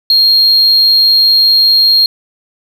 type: tone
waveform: sine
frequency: 4235 Hz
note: C8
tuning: 20 cents sharp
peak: -3 dBFS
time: 0.1-2.06 s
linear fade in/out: 2 ms
effects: tanh soft clip ceiling -3 dBFS + 7-bit